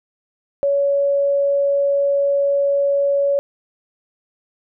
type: tone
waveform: sine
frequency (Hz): 562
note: C#5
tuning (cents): +24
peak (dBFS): -14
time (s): 0.63-3.39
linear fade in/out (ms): 0
effects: none